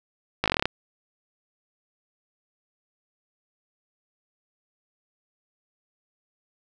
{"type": "slowing click train", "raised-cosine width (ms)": 0.3, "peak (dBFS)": -6, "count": 10, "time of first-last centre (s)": [0.44, 0.656], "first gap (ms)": 18, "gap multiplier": 1.07, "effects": []}